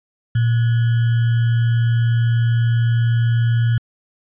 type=tone with sample-and-hold; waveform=sine; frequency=116.54 Hz; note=A#2; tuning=in tune; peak=-13 dBFS; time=0.35-3.78 s; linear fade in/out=5 ms; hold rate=1575 Hz; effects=resampled to 8000 Hz